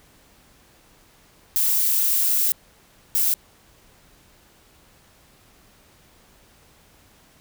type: noise bursts at uneven times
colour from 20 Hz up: violet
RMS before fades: -20 dBFS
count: 2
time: 1.56-2.52 / 3.15-3.34 s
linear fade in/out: 0 ms
effects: pink hiss -55 dBFS RMS until 7.4 s